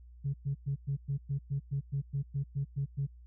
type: tone bursts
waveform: sine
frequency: 139.3 Hz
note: C#3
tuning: 9 cents sharp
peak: -28 dBFS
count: 14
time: 0.24-3.07 s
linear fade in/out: 20 ms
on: 100 ms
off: 110 ms
effects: tanh soft clip ceiling -25 dBFS + added 60 Hz sine -50 dBFS peak until 3.26 s